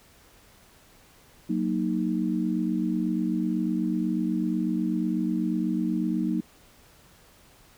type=chord; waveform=sine; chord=D# minor; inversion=first; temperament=equal; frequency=185 / 233.1 / 311.1 Hz; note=F#3 / A#3 / D#4; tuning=0 / 0 / 0 cents; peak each=-28 dBFS; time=1.49-6.41 s; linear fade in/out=10 ms; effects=pink hiss -56 dBFS RMS until 7.77 s